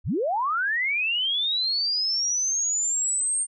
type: linear sweep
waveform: sine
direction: up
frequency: 34.65 to 8760 Hz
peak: -22 dBFS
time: 0.04-3.47 s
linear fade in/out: 50 ms
effects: none